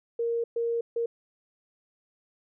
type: tone bursts at uneven times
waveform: sine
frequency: 466.2 Hz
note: A#4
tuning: in tune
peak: -25 dBFS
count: 3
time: 0.19-0.44 / 0.56-0.81 / 0.96-1.06 s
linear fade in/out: 5 ms
effects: none